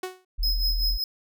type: tone with exponential decay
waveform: sawtooth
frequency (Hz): 370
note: F#4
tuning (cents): 0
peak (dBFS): -23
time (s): 0.03-0.25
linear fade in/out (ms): 5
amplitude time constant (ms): 47
type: tone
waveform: sine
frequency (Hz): 39.05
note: D#1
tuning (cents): +7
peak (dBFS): -23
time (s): 0.38-0.98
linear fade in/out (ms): 20
type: tone with tremolo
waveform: square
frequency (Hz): 5110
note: D#8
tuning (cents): +45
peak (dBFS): -23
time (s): 0.43-1.04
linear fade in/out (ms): 2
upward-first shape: sine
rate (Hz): 5.2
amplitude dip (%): 70
effects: none